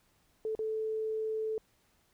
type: tone with dropouts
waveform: sine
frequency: 437.8 Hz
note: A4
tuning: 9 cents flat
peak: -31 dBFS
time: 0.45-1.58 s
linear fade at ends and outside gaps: 1 ms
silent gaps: 0.551-0.591 s
effects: pink hiss -70 dBFS RMS until 2.13 s